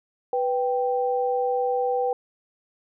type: tone pair together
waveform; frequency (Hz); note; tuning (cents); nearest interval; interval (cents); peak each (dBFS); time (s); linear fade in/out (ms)
sine; 493.9 / 783.5; B4 / G5; 0 / -1; minor sixth; 799; -23 / -25; 0.33-2.13; 2
effects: none